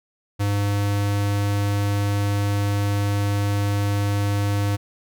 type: tone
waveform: square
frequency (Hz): 101.5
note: G#2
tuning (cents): -39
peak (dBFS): -20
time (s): 0.39-4.77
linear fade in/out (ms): 20
effects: none